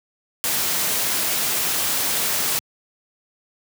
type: noise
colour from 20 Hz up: white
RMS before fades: -22 dBFS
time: 0.44-2.59 s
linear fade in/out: 0 ms
effects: high-pass 100 Hz 12 dB/octave